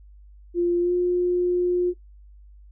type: tone with pitch glide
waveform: sine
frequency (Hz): 348.1 to 356.2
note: F4 to F4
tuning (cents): -6 to +34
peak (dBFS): -18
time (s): 0.54-1.94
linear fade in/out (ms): 50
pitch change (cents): +40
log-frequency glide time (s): 0.8-0.93
effects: noise-tail reverb RT60 0.1 s tail -17 dB re dry + added 50 Hz sine -45 dBFS peak until 2.71 s